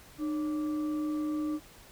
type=tone with frequency modulation; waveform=sine; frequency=303.7 Hz; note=D#4; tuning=42 cents flat; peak=-29 dBFS; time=0.18-1.6 s; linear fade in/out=50 ms; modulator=863 Hz; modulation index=0.28; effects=pink hiss -54 dBFS RMS until 1.91 s